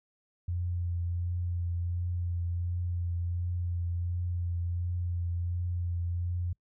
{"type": "tone with vibrato", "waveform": "sine", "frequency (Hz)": 87.31, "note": "F2", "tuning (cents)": 0, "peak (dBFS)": -29, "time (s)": [0.48, 6.53], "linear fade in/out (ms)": 5, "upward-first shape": "triangle", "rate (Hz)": 1.4, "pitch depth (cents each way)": 22, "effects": ["noise-tail reverb RT60 0.1 s tail -26 dB re dry"]}